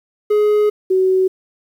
triangle / sine tone pair in turn, 419.8 / 375.7 Hz, G#4 / F#4, +19 / +26 cents, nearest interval major second, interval 193 cents, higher first, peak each -9 / -11 dBFS, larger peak first, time 0.3-0.7 / 0.9-1.28 s, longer first, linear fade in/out 10 ms, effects 8-bit

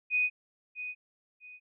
sine tone with echo, 2489 Hz, D#7, in tune, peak -24 dBFS, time 0.1-0.3 s, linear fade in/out 50 ms, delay 650 ms, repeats 2, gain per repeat -11 dB, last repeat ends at 1.6 s, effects none

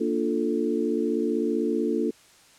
sine chord, Bb major seventh, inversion none, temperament equal, 233.1 / 293.7 / 349.2 / 440 Hz, Bb3 / D4 / F4 / A4, 0 / 0 / 0 / 0 cents, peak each -28 dBFS, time 0-2.11 s, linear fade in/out 10 ms, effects white hiss -55 dBFS RMS until 2.58 s + low-pass 9000 Hz 12 dB/octave

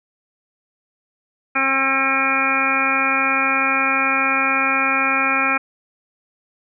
harmonic tone with a mistuned harmonic, 268.4 Hz, C4, 44 cents sharp, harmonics 1 / 2 / 3 / 4 / 5 / 6 / 7 / 8 / 9, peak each -27 / -30 / -27 / -27 / -21 / -25 / -29 / -26 / -20 dBFS, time 1.55-5.58 s, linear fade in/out 10 ms, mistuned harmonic 8, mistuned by +46 cents, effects none

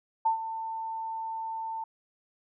sine tone with ADSR envelope, 895 Hz, A5, 29 cents sharp, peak -20 dBFS, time 0.25-1.84 s, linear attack 11 ms, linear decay 110 ms, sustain -12 dB, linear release 4 ms, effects none

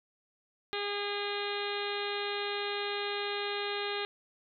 harmonic tone, 407.7 Hz, G#4, 32 cents flat, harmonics 1 / 2 / 3 / 4 / 5 / 6 / 7 / 8 / 9 / 10, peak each -36 / -41 / -42 / -42 / -43 / -43 / -45 / -44 / -42 / -44 dBFS, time 0.73-4.05 s, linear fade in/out 0 ms, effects none

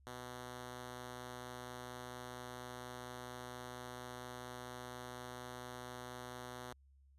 5% pulse tone, 124.3 Hz, B2, 12 cents sharp, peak -35 dBFS, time 0.07-6.73 s, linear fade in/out 0 ms, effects added 68 Hz sine -63 dBFS peak until 7.18 s + resampled to 32000 Hz

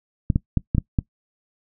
clicks, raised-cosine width 5 ms, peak -6 dBFS, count 6, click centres 0.302 / 0.359 / 0.573 / 0.749 / 0.782 / 0.988 s, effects noise-tail reverb RT60 0.1 s tail -21 dB re dry

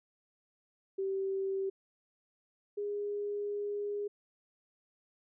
sine tone pair in turn, 387.3 / 410.3 Hz, G4 / G#4, -21 / -21 cents, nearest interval minor second, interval 100 cents, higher second, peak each -31 / -33 dBFS, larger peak first, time 0.98-1.7 / 2.77-4.08 s, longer second, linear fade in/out 10 ms, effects none

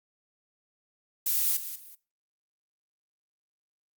violet noise with echo, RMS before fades -26 dBFS, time 1.26-1.57 s, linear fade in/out 5 ms, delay 190 ms, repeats 2, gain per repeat -11 dB, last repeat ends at 1.95 s, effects noise-tail reverb RT60 0.3 s tail -20 dB re dry + Opus 48 kbps

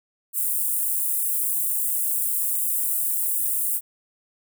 white high-pass noise, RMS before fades -24 dBFS, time 0.33-3.81 s, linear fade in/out 50 ms, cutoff 8400 Hz, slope 48 dB/octave, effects none

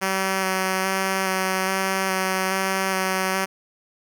5% pulse tone with vibrato, 190 Hz, F#3, 46 cents sharp, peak -10 dBFS, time 0.01-3.46 s, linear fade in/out 20 ms, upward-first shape square, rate 1.2 Hz, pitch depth 12 cents each way, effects none

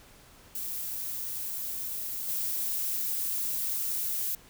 violet noise with level steps, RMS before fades -35 / -31 dBFS, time 0.55-4.35 s, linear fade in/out 2 ms, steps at 2.27 s, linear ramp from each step 20 ms, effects pink hiss -55 dBFS RMS until 4.49 s

